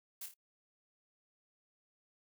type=noise with echo; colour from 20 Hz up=blue; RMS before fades=-44 dBFS; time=0.21-0.26 s; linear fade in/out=5 ms; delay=27 ms; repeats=3; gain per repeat=-6 dB; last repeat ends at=0.341 s; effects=noise-tail reverb RT60 0.1 s tail -24 dB re dry